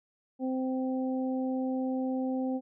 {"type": "harmonic tone", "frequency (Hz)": 259.5, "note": "C4", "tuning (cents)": -14, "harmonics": [1, 2, 3], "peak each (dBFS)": [-29, -36, -41], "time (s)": [0.39, 2.61], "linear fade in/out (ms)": 50, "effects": []}